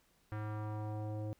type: tone with low-pass filter sweep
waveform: square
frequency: 106.7 Hz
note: G#2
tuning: 47 cents sharp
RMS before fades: -40 dBFS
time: 0.32-1.33 s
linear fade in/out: 0 ms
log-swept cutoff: 1600 to 520 Hz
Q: 1.9
effects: pink hiss -72 dBFS RMS until 1.39 s